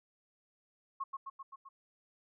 sine tone with echo, 1087 Hz, C#6, 34 cents flat, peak -34 dBFS, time 1-1.04 s, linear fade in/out 10 ms, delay 130 ms, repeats 5, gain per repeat -3 dB, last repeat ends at 1.69 s, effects none

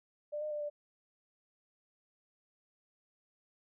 sine tone with pitch steps, 594 / 608 / 595 / 589 Hz, D5 / D#5 / D5 / D5, +20 / -40 / +22 / +5 cents, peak -35 dBFS, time 0.32-0.7 s, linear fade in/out 20 ms, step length 95 ms, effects none

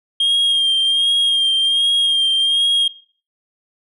sine tone with vibrato, 3222 Hz, G7, 47 cents sharp, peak -10 dBFS, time 0.2-2.88 s, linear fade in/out 5 ms, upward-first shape sine, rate 1.3 Hz, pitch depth 30 cents each way, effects noise-tail reverb RT60 0.4 s tail -19 dB re dry + tanh soft clip ceiling -12 dBFS

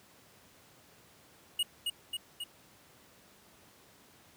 square tone with echo, 2879 Hz, F#7, 48 cents flat, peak -28 dBFS, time 1.59-1.63 s, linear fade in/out 5 ms, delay 270 ms, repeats 3, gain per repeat -3 dB, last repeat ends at 2.44 s, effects pink hiss -60 dBFS RMS until 4.36 s + high-pass 100 Hz 12 dB/octave

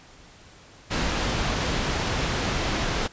pink low-pass noise, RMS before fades -26 dBFS, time 0.9-3.08 s, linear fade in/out 20 ms, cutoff 5700 Hz, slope 12 dB/octave, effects pink hiss -50 dBFS RMS until 3.12 s + resampled to 16000 Hz

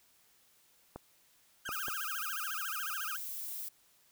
clicks, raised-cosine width 1 ms, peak -28 dBFS, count 3, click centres 0.96 / 1.691 / 1.883 s
35% pulse tone with vibrato, 1403 Hz, F6, 8 cents sharp, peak -36 dBFS, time 1.65-3.17 s, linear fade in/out 10 ms, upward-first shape sine, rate 14 Hz, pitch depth 260 cents each way
violet noise, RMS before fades -41 dBFS, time 1.71-3.69 s, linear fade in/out 10 ms
effects white hiss -67 dBFS RMS until 4.11 s

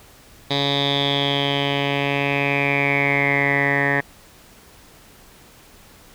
10% pulse tone with low-pass filter sweep, 140.8 Hz, C#3, 27 cents sharp, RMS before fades -20 dBFS, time 0.5-4.01 s, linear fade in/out 10 ms, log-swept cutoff 3900 to 1800 Hz, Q 8.9, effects pink hiss -48 dBFS RMS until 6.14 s

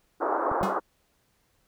white band-pass noise, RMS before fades -27 dBFS, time 0.2-0.8 s, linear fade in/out 20 ms, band 300 to 1300 Hz, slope 48 dB/octave
clicks, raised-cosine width 5 ms, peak -25 dBFS, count 2, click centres 0.516 / 0.613 s
square tone with exponential decay, 193.9 Hz, G3, 19 cents flat, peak -24 dBFS, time 0.63-0.81 s, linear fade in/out 0 ms, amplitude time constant 39 ms
effects pink hiss -69 dBFS RMS until 1.67 s

